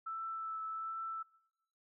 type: tone with vibrato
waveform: sine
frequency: 1320 Hz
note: E6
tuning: 2 cents sharp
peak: -38 dBFS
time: 0.06-1.23 s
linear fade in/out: 10 ms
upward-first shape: triangle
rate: 1.3 Hz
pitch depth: 15 cents each way
effects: noise-tail reverb RT60 0.9 s tail -24 dB re dry